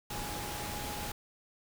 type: tone in noise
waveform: sine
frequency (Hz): 830.6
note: G#5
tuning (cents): 0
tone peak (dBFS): -43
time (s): 0.1-1.12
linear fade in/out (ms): 5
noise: pink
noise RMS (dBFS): -39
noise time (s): 0.1-1.12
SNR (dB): -7
effects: none